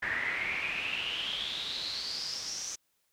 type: noise with band-pass filter sweep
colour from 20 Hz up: brown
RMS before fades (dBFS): -35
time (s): 0.02-2.76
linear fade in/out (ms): 10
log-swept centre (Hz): 1800 to 6200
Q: 8.6
effects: white hiss -75 dBFS RMS until 3.12 s